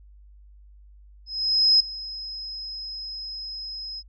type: tone with ADSR envelope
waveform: sine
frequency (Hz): 5110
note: D#8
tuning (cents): +45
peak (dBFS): -13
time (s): 1.26-4.03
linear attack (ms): 540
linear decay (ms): 7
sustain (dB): -19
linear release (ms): 46
effects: added 50 Hz sine -47 dBFS peak until 4.08 s